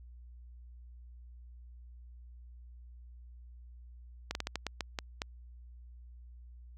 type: slowing click train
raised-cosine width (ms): 0.2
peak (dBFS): -17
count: 9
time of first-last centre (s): 4.31-5.219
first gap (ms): 41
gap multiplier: 1.28
effects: added 60 Hz sine -49 dBFS peak until 6.77 s